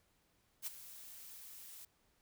blue noise with ADSR envelope, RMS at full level -39 dBFS, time 0.62-1.85 s, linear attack 48 ms, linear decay 18 ms, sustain -14 dB, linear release 3 ms, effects pink hiss -75 dBFS RMS until 2.21 s

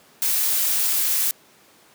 blue noise, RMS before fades -21 dBFS, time 0.22-1.31 s, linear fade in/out 0 ms, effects pink hiss -53 dBFS RMS until 1.94 s + high-pass 200 Hz 12 dB/octave

